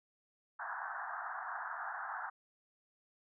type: band-pass noise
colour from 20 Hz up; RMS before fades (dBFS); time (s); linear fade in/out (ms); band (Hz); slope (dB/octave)
white; -42; 0.59-2.3; 10; 690 to 1700; 96
effects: none